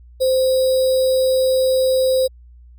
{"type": "tone with sample-and-hold", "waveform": "sine", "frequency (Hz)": 520, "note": "C5", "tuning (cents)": -11, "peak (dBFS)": -13, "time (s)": [0.2, 2.28], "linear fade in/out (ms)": 20, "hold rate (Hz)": 4410, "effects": ["added 60 Hz sine -41 dBFS peak until 2.78 s"]}